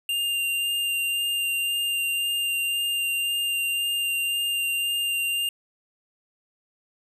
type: tone with vibrato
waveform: square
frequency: 2794 Hz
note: F7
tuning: in tune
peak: -24 dBFS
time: 0.09-5.49 s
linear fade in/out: 2 ms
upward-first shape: sine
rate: 1.9 Hz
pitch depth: 10 cents each way
effects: none